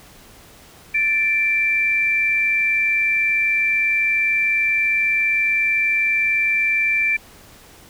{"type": "tone pair together", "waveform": "sine", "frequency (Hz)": [1764.6, 2349], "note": ["A6", "D7"], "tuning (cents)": [5, 0], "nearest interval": "perfect fourth", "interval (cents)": 495, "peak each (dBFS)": [-26, -16], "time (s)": [0.94, 7.17], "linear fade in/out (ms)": 10, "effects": ["pink hiss -46 dBFS RMS until 7.89 s"]}